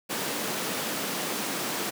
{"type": "high-pass noise", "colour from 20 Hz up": "pink", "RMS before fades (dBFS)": -31, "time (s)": [0.09, 1.91], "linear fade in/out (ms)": 20, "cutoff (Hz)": 180, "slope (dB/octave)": 24, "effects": []}